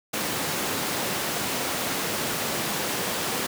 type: high-pass noise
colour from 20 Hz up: pink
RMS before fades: -28 dBFS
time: 0.13-3.47 s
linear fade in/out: 10 ms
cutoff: 190 Hz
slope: 12 dB/octave
effects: none